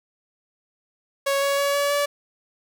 sawtooth tone with pitch steps, 554.4 / 559.5 / 564.7 / 570 / 575.3 Hz, C#5 / C#5 / C#5 / C#5 / D5, 0 / +16 / +32 / +48 / -36 cents, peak -16 dBFS, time 1.26-2.06 s, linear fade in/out 10 ms, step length 160 ms, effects none

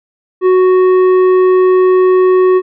triangle tone with tanh clipping, 370 Hz, F#4, in tune, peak -7 dBFS, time 0.41-2.62 s, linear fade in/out 50 ms, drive 13 dB, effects none

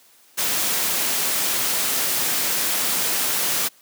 white noise, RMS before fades -22 dBFS, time 0.37-3.69 s, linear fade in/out 20 ms, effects white hiss -54 dBFS RMS until 3.81 s + high-pass 150 Hz 12 dB/octave

